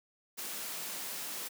white high-pass noise, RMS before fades -40 dBFS, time 0.37-1.49 s, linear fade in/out 20 ms, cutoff 160 Hz, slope 24 dB/octave, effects none

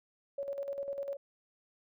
sine tone with tremolo, 559 Hz, C#5, 14 cents sharp, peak -33 dBFS, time 0.38-1.17 s, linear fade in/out 5 ms, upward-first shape square, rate 10 Hz, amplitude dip 55%, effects none

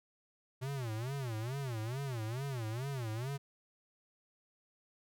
square tone with vibrato, 123.47 Hz, B2, in tune, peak -37 dBFS, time 0.61-3.38 s, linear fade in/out 20 ms, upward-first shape sine, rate 2.3 Hz, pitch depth 230 cents each way, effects none

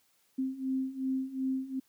sine beating tone pair, 261.6 / 264.3 Hz, C4 / C4, 0 / +18 cents, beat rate 2.7 Hz, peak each -35 / -32 dBFS, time 0.38-1.8 s, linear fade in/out 10 ms, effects white hiss -70 dBFS RMS until 1.88 s + high-pass 80 Hz 12 dB/octave

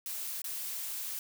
blue noise with dropouts, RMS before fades -38 dBFS, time 0.06-1.19 s, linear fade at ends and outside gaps 1 ms, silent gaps 0.418-0.442 s, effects none

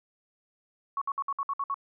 sine tone bursts, 1111 Hz, C#6, 4 cents sharp, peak -27 dBFS, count 8, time 0.97-1.743 s, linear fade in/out 2 ms, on 45 ms, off 59 ms, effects none

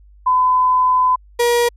sine / 35% pulse tone pair in turn, 1011 / 477.1 Hz, B5 / A#4, +40 / +40 cents, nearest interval octave + minor second, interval 1300 cents, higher first, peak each -11 dBFS, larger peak neither, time 0.26-1.16 / 1.39-1.69 s, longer first, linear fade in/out 10 ms, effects added 50 Hz sine -43 dBFS peak until 1.76 s + resampled to 32000 Hz

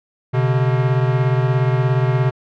square beating tone pair, 126.4 / 143.4 Hz, B2 / D3, +41 / -41 cents, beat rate 17 Hz, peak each -16 / -21 dBFS, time 0.33-2.31 s, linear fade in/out 20 ms, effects low-pass 2000 Hz 12 dB/octave

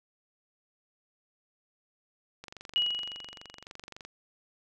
click train, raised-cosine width 0.2 ms, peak -26 dBFS, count 39, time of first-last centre 2.44-4.05 s, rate 23.6 Hz
sine tone with exponential decay, 2907 Hz, F#7, 31 cents flat, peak -22 dBFS, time 2.76-3.64 s, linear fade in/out 0 ms, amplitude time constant 190 ms
effects none

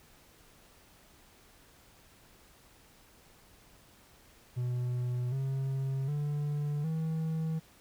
triangle tone with pitch steps, 123.47 / 134.64 / 146.83 / 160.12 Hz, B2 / C3 / D3 / D#3, 0 / +50 / 0 / +50 cents, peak -28 dBFS, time 4.56-7.6 s, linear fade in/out 20 ms, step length 760 ms, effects pink hiss -60 dBFS RMS until 7.8 s

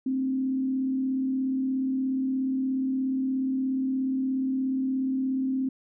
sine tone with frequency modulation, 263.1 Hz, C4, 10 cents sharp, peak -24 dBFS, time 0.06-5.69 s, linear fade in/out 5 ms, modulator 36.9 Hz, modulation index 0.31, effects none

